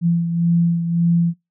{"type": "beating tone pair", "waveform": "sine", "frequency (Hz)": [169.6, 171.4], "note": ["E3", "F3"], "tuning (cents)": [50, -32], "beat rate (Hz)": 1.8, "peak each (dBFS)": [-15, -23], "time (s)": [0.01, 1.34], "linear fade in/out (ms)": 50, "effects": ["noise-tail reverb RT60 0.2 s tail -22 dB re dry"]}